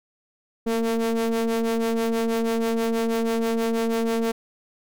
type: ring-modulated tone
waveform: square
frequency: 113.3 Hz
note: A#2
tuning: 49 cents flat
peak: -19 dBFS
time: 0.66-4.32 s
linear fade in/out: 10 ms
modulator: 343 Hz
effects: none